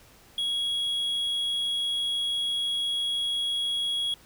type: tone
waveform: triangle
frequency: 3322 Hz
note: G#7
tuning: in tune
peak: -24 dBFS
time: 0.38-4.14 s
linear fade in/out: 2 ms
effects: pink hiss -55 dBFS RMS until 4.25 s